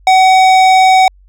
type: tone with hard clipping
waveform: sine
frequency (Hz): 753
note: F#5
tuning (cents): +30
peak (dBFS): -6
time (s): 0.07-1.08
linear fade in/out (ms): 2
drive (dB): 14
effects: added 47 Hz sine -41 dBFS peak until 1.28 s